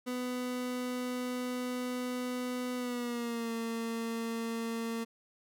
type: tone with pitch glide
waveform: 30% pulse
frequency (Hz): 249.4 to 228.7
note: B3 to A#3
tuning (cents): +17 to -33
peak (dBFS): -31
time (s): 0.06-5.05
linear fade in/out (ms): 20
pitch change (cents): -150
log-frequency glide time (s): 2.76-3.52
effects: none